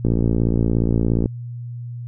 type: click train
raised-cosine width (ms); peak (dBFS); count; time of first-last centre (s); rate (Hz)
3; -6; 70; 0.05-1.258; 57.1
effects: added 120 Hz sine -28 dBFS peak until 2.07 s

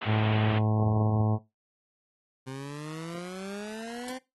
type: band-pass noise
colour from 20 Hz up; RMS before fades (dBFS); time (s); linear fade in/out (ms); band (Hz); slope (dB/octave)
white; -36; 0.01-0.59; 10; 160 to 3200; 48
type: harmonic tone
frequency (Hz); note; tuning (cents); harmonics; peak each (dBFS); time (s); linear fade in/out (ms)
108.2; A2; -29; 1 / 2 / 3 / 4 / 5 / 6 / 7 / 8 / 9 / 10; -24 / -30 / -37 / -38 / -39 / -39 / -39 / -42 / -46 / -45; 0.05-1.39; 50
type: exponential sweep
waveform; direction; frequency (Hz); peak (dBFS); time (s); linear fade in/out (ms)
20% pulse; up; 130 to 261.6; -31; 2.46-4.19; 20
type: noise with exponential decay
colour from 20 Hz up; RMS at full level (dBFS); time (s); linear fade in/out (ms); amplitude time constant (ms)
white; -37; 4.08-4.18; 1; 21
effects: noise-tail reverb RT60 0.2 s tail -17 dB re dry + AAC 32 kbps

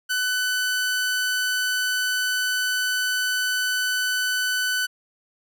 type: tone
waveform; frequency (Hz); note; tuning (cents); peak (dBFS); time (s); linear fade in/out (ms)
sawtooth; 1500; F#6; +23; -18; 0.09-4.87; 20
effects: none

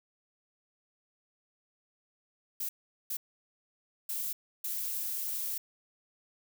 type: noise bursts at uneven times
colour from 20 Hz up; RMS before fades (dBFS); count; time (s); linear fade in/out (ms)
violet; -35; 4; 2.6-2.69 / 3.1-3.17 / 4.09-4.33 / 4.64-5.58; 5
effects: none

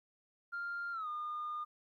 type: tone with pitch glide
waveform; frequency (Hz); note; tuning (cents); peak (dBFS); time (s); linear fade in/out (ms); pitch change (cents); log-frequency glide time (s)
sine; 1396.9 to 1216.1; F6 to D#6; 0 to -40; -36; 0.52-1.65; 20; -240; 0.92-1.08
effects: tanh soft clip ceiling -34 dBFS + 13-bit

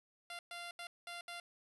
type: tone bursts at uneven times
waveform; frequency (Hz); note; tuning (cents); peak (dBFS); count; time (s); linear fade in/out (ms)
10% pulse; 694; F5; -11; -36; 5; 0.3-0.39 / 0.51-0.71 / 0.79-0.87 / 1.07-1.21 / 1.28-1.4; 2
effects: resampled to 24000 Hz + 11-bit

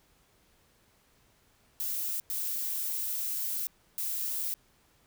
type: noise bursts at uneven times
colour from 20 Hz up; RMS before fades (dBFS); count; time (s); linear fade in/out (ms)
violet; -33; 3; 1.8-2.2 / 2.3-3.67 / 3.98-4.54; 0
effects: pink hiss -66 dBFS RMS until 5.06 s

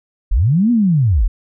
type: linear two-way sweep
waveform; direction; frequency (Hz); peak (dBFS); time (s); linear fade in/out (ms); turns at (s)
sine; up then down; 31.31 to 246.9 to 31.31; -10; 0.31-1.28; 10; 0.71
effects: none

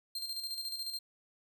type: tone with tremolo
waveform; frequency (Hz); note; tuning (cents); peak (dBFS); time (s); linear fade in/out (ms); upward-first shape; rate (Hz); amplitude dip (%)
40% pulse; 4179; C8; -3; -34; 0.15-0.99; 5; square; 14; 50
effects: none

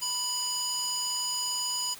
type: tone with band-pass filter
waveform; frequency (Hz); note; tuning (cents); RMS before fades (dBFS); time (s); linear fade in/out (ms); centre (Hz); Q
square; 987.8; B5; 0; -31; 0.01-1.95; 20; 6100; 3
effects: white hiss -47 dBFS RMS until 1.99 s

